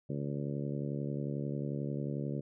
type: harmonic tone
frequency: 71.2 Hz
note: C#2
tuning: 47 cents sharp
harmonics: 2 / 3 / 4 / 5 / 6 / 7 / 8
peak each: -36 / -40 / -42 / -44 / -46 / -47 / -48 dBFS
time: 0.09-2.41 s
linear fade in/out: 10 ms
effects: none